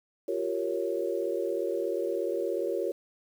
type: chord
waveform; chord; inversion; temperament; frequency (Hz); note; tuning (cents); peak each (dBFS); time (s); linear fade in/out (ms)
sine; G half-diminished seventh; third; equal with one note detuned; 349.2 / 389.3 / 466.2 / 554.4; F4 / G4 / Bb4 / Db5; 0 / -12 / 0 / 0; -33; 0.28-2.92; 5
effects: 9-bit